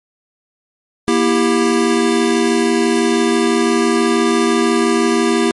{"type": "chord", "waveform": "square", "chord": "E diminished", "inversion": "second", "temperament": "just", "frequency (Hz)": [237.3, 329.6, 395.6], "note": ["Bb3", "E4", "G4"], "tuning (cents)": [31, 0, 16], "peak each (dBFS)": -17, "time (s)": [1.08, 5.51], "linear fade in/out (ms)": 0, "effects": ["MP3 48 kbps"]}